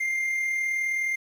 triangle tone with amplitude modulation, 2105 Hz, C7, 10 cents sharp, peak -21 dBFS, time 0-1.16 s, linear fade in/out 10 ms, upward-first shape sine, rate 39.5 Hz, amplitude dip 35%, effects 9-bit

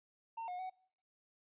triangle tone with pitch steps, 910 / 722 / 747 Hz, A#5 / F#5 / F#5, -42 / -43 / +16 cents, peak -38 dBFS, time 0.37-0.7 s, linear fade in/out 10 ms, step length 110 ms, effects noise-tail reverb RT60 0.6 s tail -24 dB re dry + resampled to 8000 Hz

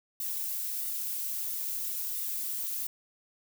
violet noise with flanger, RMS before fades -34 dBFS, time 0.2-2.87 s, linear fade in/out 2 ms, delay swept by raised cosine 1.2 to 3 ms, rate 1.5 Hz, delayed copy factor -0.5, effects none

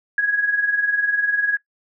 sine tone with tremolo, 1661.2 Hz, G#6, in tune, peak -13 dBFS, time 0.18-1.57 s, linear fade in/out 2 ms, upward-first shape triangle, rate 20 Hz, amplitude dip 75%, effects noise-tail reverb RT60 0.1 s tail -18 dB re dry

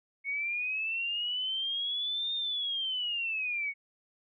sine linear two-way sweep, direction up then down, 2204 to 3661 to 2204 Hz, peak -30 dBFS, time 0.24-3.74 s, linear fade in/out 50 ms, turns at 2.34 s, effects none

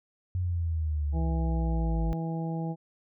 sine exponential sweep, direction down, 92 to 51.91 Hz, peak -26 dBFS, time 0.35-2.13 s, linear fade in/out 0 ms
harmonic tone, 163.7 Hz, E3, 12 cents flat, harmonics 1 / 2 / 3 / 4 / 5, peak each -30 / -38 / -42 / -44 / -41 dBFS, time 1.12-2.76 s, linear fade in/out 50 ms
effects none

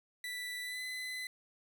30% pulse tone with pitch glide, 1975.5 to 2016 Hz, B6 to B6, 0 to +35 cents, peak -36 dBFS, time 0.24-1.27 s, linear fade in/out 2 ms, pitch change +35 cents, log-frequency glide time 0.63-0.83 s, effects 11-bit

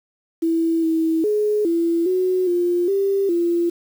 sine tone with pitch steps, 329.4 / 323.2 / 420.9 / 336.1 / 369 / 351 / 394 / 342.7 Hz, E4 / E4 / G#4 / E4 / F#4 / F4 / G4 / F4, -1 / -34 / +23 / +34 / -5 / +9 / +9 / -33 cents, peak -16 dBFS, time 0.42-3.7 s, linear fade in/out 10 ms, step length 410 ms, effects 7-bit

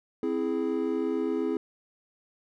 triangle chord, C augmented, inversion none, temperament equal with one note detuned, 261.6 / 329.6 / 417.2 Hz, C4 / E4 / G#4, 0 / 0 / +8 cents, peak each -29 / -28 / -28 dBFS, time 0.23-1.57 s, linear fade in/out 2 ms, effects none

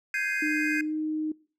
triangle chord, Ab major seventh, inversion third, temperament equal, 1568 / 1661.2 / 2093 / 2489 Hz, G6 / Ab6 / C7 / Eb7, 0 / 0 / 0 / 0 cents, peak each -30 dBFS, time 0.14-0.81 s, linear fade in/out 2 ms
sine tone with pitch glide, 303.9 to 309.9 Hz, D#4 to D#4, -41 to -7 cents, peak -27 dBFS, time 0.42-1.32 s, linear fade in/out 5 ms, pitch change +34 cents, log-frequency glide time 0.78-0.94 s
effects noise-tail reverb RT60 0.4 s tail -22 dB re dry

